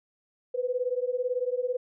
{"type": "beating tone pair", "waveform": "sine", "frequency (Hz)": [490.1, 508.1], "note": ["B4", "B4"], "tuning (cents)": [-13, 49], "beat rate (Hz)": 18, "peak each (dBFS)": [-29, -29], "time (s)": [0.54, 1.77], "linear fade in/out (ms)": 10, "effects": []}